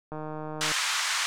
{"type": "click train", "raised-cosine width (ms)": 1, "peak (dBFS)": -23, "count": 93, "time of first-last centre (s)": [0.12, 0.717], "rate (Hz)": 154}
{"type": "band-pass noise", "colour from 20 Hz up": "pink", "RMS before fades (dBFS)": -28, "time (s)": [0.61, 1.26], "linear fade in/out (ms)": 0, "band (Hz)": [1100, 8200], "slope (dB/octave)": 24}
{"effects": []}